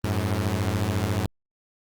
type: beating tone pair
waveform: sawtooth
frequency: 92.5 / 106.5 Hz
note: F#2 / G#2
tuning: 0 / +44 cents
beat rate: 14 Hz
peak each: -22 / -22 dBFS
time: 0.04-1.26 s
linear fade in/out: 0 ms
effects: Opus 24 kbps